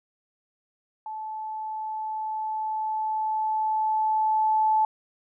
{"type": "tone with level ramp", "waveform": "sine", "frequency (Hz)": 869, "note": "A5", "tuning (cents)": -22, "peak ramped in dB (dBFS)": [-32, -18], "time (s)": [1.06, 4.85], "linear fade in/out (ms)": 2, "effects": []}